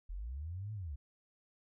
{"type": "linear two-way sweep", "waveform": "sine", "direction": "up then down", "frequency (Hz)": [38.62, 110.2, 63.9], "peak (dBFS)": -39, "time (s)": [0.09, 0.96], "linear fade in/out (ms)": 10, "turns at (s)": 0.73, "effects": []}